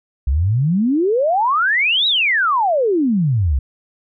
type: exponential two-way sweep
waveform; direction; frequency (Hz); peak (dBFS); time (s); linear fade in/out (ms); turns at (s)
sine; up then down; 61.4 to 3951 to 61.4; -13; 0.27-3.59; 5; 2.07
effects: none